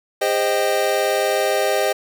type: chord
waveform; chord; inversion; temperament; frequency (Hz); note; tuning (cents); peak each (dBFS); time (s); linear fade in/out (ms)
square; Ab major seventh; none; equal with one note detuned; 404.9 / 523.3 / 622.3 / 784; Ab4 / C5 / Eb5 / G5; -44 / 0 / 0 / 0; -24 / -23 / -22 / -25; 0.21-1.93; 10
effects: none